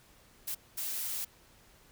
blue noise bursts at uneven times, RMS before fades -36 dBFS, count 2, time 0.47-0.55 / 0.77-1.25 s, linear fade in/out 10 ms, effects pink hiss -61 dBFS RMS until 1.91 s

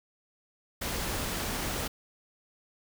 pink noise, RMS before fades -33 dBFS, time 0.81-1.88 s, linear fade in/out 10 ms, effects none

